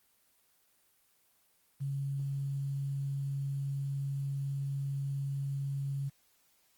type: tone with quantisation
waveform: sine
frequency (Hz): 138.59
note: C#3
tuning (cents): 0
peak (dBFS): -32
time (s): 1.8-6.1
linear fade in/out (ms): 20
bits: 10
effects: white hiss -70 dBFS RMS until 6.77 s + Opus 24 kbps